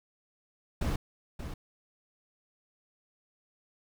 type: noise with echo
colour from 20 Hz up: brown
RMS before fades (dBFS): -30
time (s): 0.81-0.96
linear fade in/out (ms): 5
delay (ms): 580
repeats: 1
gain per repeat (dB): -9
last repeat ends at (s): 1.54
effects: none